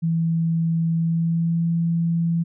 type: tone with pitch glide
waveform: sine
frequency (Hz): 164.81 to 167.59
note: E3 to E3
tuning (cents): 0 to +29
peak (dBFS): -18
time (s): 0.02-2.44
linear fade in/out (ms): 20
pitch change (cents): +29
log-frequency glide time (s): 0.94-1.65
effects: none